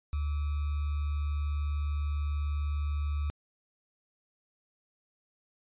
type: tone with sample-and-hold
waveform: sine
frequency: 73.42 Hz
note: D2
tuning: in tune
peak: -28 dBFS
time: 0.13-3.3 s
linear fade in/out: 0 ms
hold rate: 1225 Hz
effects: resampled to 8000 Hz

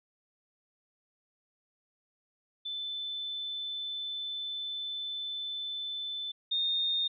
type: tone pair in turn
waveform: sine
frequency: 3520 / 3664 Hz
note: A7 / A#7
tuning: 0 / -31 cents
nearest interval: minor second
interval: 69 cents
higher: second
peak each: -34 / -27 dBFS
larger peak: second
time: 2.65-6.32 / 6.51-7.08 s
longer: first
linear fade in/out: 10 ms
effects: none

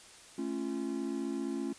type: chord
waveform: triangle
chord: A augmented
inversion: none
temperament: just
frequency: 220 / 275 / 343.8 Hz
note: A3 / C#4 / E#4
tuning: 0 / -14 / -27 cents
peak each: -37 / -34 / -36 dBFS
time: 0.38-1.73 s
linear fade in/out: 5 ms
effects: white hiss -54 dBFS RMS until 1.78 s + resampled to 22050 Hz

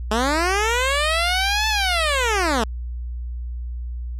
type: linear two-way sweep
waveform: 10% pulse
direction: up then down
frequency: 207.7 to 880 to 207.7 Hz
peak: -10 dBFS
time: 0.11-2.64 s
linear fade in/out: 5 ms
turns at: 1.68 s
effects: added 60 Hz sine -26 dBFS peak until 4.19 s + low-pass 9000 Hz 12 dB/octave

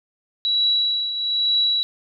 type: tone with tremolo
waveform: sine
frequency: 3911 Hz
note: B7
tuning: 18 cents flat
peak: -15 dBFS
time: 0.45-1.83 s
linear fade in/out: 0 ms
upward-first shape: triangle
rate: 1.1 Hz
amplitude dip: 65%
effects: none

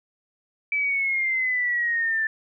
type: exponential sweep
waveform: sine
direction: down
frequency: 2314 to 1760 Hz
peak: -21 dBFS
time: 0.72-2.27 s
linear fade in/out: 2 ms
effects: none

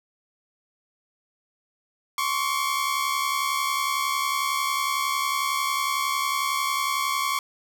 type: tone pair together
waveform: sawtooth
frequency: 1066 / 1137 Hz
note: C6 / C#6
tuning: +32 / +44 cents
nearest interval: minor second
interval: 112 cents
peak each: -23 / -22 dBFS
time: 2.18-7.39 s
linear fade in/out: 2 ms
effects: none

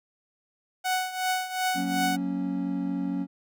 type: tone with tremolo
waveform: sawtooth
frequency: 742 Hz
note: F#5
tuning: 5 cents sharp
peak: -19 dBFS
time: 0.84-2.17 s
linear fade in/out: 20 ms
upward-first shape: triangle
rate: 2.7 Hz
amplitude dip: 80%
type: chord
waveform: triangle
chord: F# major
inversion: none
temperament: equal with one note detuned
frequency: 183.72 / 233.1 / 277.2 Hz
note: F#3 / A#3 / C#4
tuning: -12 / 0 / 0 cents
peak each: -29 / -33 / -27 dBFS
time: 1.74-3.27 s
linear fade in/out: 50 ms
effects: none

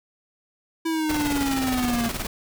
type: exponential sweep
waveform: square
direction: down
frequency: 329.6 to 230 Hz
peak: -23 dBFS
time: 0.85-2.09 s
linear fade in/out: 10 ms
type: noise with tremolo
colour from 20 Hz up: pink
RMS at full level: -28 dBFS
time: 1.09-2.27 s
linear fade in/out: 5 ms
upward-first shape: square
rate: 19 Hz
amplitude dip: 55%
effects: none

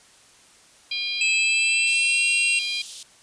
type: harmonic tone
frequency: 805 Hz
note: G5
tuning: 46 cents sharp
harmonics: 3 / 4 / 5 / 6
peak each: -29 / -30 / -31 / -32 dBFS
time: 0.91-2.82 s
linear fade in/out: 5 ms
type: tone with pitch glide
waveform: square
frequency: 2592 to 2746 Hz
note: E7 to F7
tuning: -30 to -30 cents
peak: -20 dBFS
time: 1.21-2.59 s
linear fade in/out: 2 ms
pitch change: +100 cents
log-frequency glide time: 1.33-2.26 s
type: high-pass noise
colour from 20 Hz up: pink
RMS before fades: -38 dBFS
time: 1.87-3.03 s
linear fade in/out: 2 ms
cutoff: 3000 Hz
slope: 48 dB/octave
effects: white hiss -53 dBFS RMS until 3.22 s + resampled to 22050 Hz

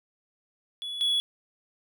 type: tone pair in turn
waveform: triangle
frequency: 3400 / 3383 Hz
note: G#7 / G#7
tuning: +40 / +31 cents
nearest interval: unison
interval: 9 cents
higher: first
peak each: -31 / -21 dBFS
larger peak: second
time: 0.82-1.01 / 1.01-1.2 s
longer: neither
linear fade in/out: 0 ms
effects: none

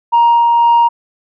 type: tone with tremolo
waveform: sine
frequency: 939 Hz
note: A#5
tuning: 12 cents sharp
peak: -4 dBFS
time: 0.12-0.89 s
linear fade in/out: 20 ms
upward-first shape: sine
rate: 2 Hz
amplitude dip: 25%
effects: tanh soft clip ceiling -4 dBFS

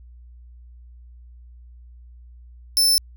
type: tone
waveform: sawtooth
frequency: 5290 Hz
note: E8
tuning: 5 cents sharp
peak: -12 dBFS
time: 2.77-2.98 s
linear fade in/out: 0 ms
effects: added 60 Hz sine -42 dBFS peak until 3.16 s

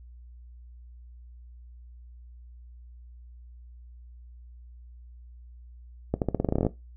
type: accelerating click train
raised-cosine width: 2 ms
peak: -11 dBFS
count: 14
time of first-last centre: 6.14-6.667 s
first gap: 78 ms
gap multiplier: 0.88
effects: noise-tail reverb RT60 0.2 s tail -17 dB re dry + added 60 Hz sine -45 dBFS peak until 6.96 s

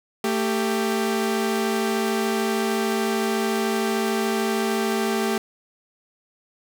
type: tone pair together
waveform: sawtooth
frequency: 223.5 / 393.5 Hz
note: A3 / G4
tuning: +27 / +7 cents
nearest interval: minor seventh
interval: 980 cents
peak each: -20 dBFS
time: 0.24-5.38 s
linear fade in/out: 2 ms
effects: none

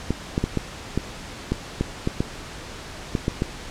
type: clicks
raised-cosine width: 3 ms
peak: -8 dBFS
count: 12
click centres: 0.106 / 0.379 / 0.44 / 0.573 / 0.976 / 1.52 / 1.81 / 2.074 / 2.205 / 3.152 / 3.281 / 3.421 s
effects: pink hiss -37 dBFS RMS until 3.7 s + low-pass 7000 Hz 12 dB/octave

